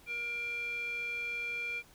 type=tone with band-pass filter; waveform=square; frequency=474.6 Hz; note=A#4; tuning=31 cents sharp; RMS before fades=-37 dBFS; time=0.06-1.83 s; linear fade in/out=50 ms; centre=2300 Hz; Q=8.9; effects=pink hiss -60 dBFS RMS until 1.94 s